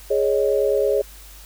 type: chord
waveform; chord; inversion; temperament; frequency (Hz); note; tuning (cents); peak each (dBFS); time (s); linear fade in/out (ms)
sine; Ab suspended fourth; none; just; 415.3 / 553.7 / 623; Ab4 / Db5 / Eb5; 0 / -2 / +2; -19 / -20 / -25; 0.1-1.02; 10
effects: added 50 Hz sine -42 dBFS peak until 1.45 s + white hiss -45 dBFS RMS until 1.45 s